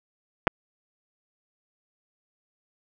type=clicks; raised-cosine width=0.5 ms; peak=-4 dBFS; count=2; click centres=0.471 / 0.477 s; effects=none